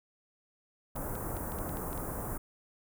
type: band-stop noise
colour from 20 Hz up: pink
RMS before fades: -37 dBFS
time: 0.95-2.38 s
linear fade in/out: 10 ms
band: 1300 to 10000 Hz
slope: 24 dB/octave
type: clicks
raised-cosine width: 0.2 ms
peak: -33 dBFS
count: 9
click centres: 0.962 / 1.154 / 1.368 / 1.52 / 1.587 / 1.693 / 1.771 / 1.93 / 1.977 s
effects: none